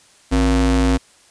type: ring-modulated tone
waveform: square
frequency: 103.83 Hz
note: G#2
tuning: in tune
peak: -11 dBFS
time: 0.31-0.98 s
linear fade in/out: 20 ms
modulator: 161 Hz
effects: white hiss -51 dBFS RMS until 1.3 s + resampled to 22050 Hz